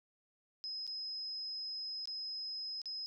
sine tone with dropouts, 5090 Hz, D#8, 39 cents sharp, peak -39 dBFS, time 0.64-3.06 s, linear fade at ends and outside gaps 0 ms, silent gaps 0.867-0.876 / 2.056-2.074 / 2.817-2.857 s, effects none

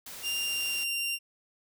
white noise, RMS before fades -43 dBFS, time 0.06-0.84 s, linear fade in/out 5 ms
sawtooth tone with pitch glide, 2794 to 2776 Hz, F7 to F7, 0 to -11 cents, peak -26 dBFS, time 0.22-1.19 s, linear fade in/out 50 ms, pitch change -11 cents, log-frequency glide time 0.36-0.84 s
effects none

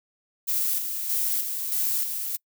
violet noise with tremolo, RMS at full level -25 dBFS, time 0.47-2.37 s, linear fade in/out 20 ms, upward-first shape square, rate 1.6 Hz, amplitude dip 45%, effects noise-tail reverb RT60 0.1 s tail -26 dB re dry

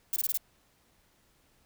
violet noise bursts, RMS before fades -29 dBFS, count 5, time 0.13-0.374 s, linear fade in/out 2 ms, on 32 ms, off 21 ms, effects pink hiss -67 dBFS RMS until 1.65 s

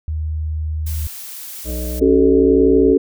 sine tone, 77.78 Hz, D#2, in tune, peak -19 dBFS, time 0.08-1.07 s, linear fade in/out 0 ms
blue noise, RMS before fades -32 dBFS, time 0.86-2 s, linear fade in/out 10 ms
harmonic tone, 61.74 Hz, B1, in tune, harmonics 1 / 3 / 5 / 7 / 9 / 10, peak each -22 / -33 / -31 / -34 / -38 / -33 dBFS, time 1.64-2.96 s, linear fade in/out 50 ms
sine chord, F# minor, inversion second, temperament equal with one note detuned, 277.2 / 379.3 / 440 Hz, C#4 / F#4 / A4, 0 / +43 / 0 cents, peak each -14 dBFS, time 2.01-2.98 s, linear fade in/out 10 ms
effects none

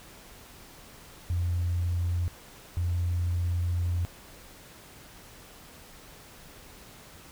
sine tone bursts at uneven times, 87.31 Hz, F2, in tune, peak -24 dBFS, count 2, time 1.3-2.28 / 2.77-4.05 s, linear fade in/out 0 ms, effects tanh soft clip ceiling -20 dBFS + pink hiss -50 dBFS RMS until 7.31 s

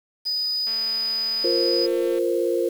sine tone, 4969 Hz, D#8, 3 cents flat, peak -22 dBFS, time 0.25-1.87 s, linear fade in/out 20 ms
click train, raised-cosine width 0.3 ms, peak -26 dBFS, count 342, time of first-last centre 0.67-2.186 s, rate 225 Hz
sine chord, F suspended fourth, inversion none, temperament just, 349.2 / 465.6 / 523.8 Hz, F4 / Bb4 / C5, 0 / -2 / +2 cents, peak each -23 / -24 / -25 dBFS, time 1.44-2.69 s, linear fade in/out 5 ms
effects 7-bit

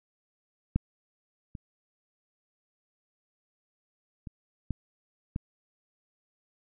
clicks, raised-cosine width 5 ms, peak -12 / -27 / -27 / -18 / -19 dBFS, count 5, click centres 0.76 / 1.552 / 4.272 / 4.707 / 5.361 s, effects none

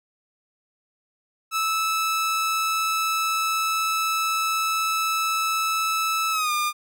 sawtooth tone with pitch glide, 1309 to 1207.3 Hz, E6 to D6, -13 to +47 cents, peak -18 dBFS, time 1.51-6.73 s, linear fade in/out 50 ms, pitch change -140 cents, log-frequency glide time 6.31-6.52 s, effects none

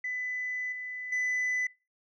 sine tone with level steps, 2000 Hz, B6, 21 cents sharp, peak -30 / -35 / -24 dBFS, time 0.04-1.67 s, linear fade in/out 5 ms, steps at 0.72 / 1.12 s, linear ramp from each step 5 ms, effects noise-tail reverb RT60 0.3 s tail -25 dB re dry + tanh soft clip ceiling -26 dBFS

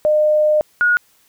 sine tone pair in turn, 608 / 1446.1 Hz, D#5 / F#6, -40 / -40 cents, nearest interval octave + minor third, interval 1500 cents, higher second, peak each -11 dBFS, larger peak neither, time 0.05-0.61 / 0.81-0.97 s, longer first, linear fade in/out 0 ms, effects white hiss -56 dBFS RMS until 1.28 s

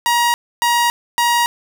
sawtooth tone bursts, 950 Hz, A#5, 33 cents sharp, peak -9 dBFS, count 3, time 0.06-1.46 s, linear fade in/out 0 ms, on 280 ms, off 280 ms, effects none

